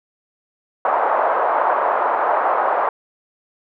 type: band-pass noise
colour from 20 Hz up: pink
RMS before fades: -18 dBFS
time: 0.85-2.89 s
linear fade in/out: 2 ms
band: 600 to 1200 Hz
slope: 24 dB/octave
effects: none